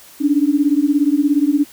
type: beating tone pair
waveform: sine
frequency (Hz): 281.7 / 298.7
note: C#4 / D4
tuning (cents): +28 / +29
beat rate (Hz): 17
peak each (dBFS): -15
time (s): 0.2-1.65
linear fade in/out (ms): 20
effects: white hiss -43 dBFS RMS until 1.72 s